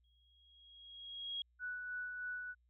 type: tone with exponential growth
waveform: sine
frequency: 3289 Hz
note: G#7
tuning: 18 cents flat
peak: -37 dBFS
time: 0.04-1.42 s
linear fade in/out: 2 ms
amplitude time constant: 300 ms
type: tone with tremolo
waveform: sine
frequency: 1480 Hz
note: F#6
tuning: in tune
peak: -39 dBFS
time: 1.59-2.55 s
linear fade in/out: 50 ms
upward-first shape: sine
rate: 3.2 Hz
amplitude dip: 35%
effects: added 60 Hz sine -70 dBFS peak until 2.69 s